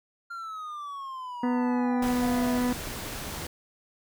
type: exponential sweep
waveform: triangle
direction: down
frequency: 1396.9 to 645 Hz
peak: -33 dBFS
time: 0.3-2.58 s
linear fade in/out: 10 ms
type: harmonic tone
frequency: 246.9 Hz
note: B3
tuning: in tune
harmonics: 1 / 2 / 3 / 4 / 5 / 6 / 7 / 8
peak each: -24 / -34 / -39 / -37 / -44 / -47 / -45 / -46 dBFS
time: 1.43-2.73 s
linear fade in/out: 5 ms
type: noise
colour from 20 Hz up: pink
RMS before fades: -36 dBFS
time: 2.02-3.47 s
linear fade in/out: 5 ms
effects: none